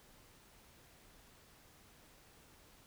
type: silence
effects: pink hiss -63 dBFS RMS until 2.86 s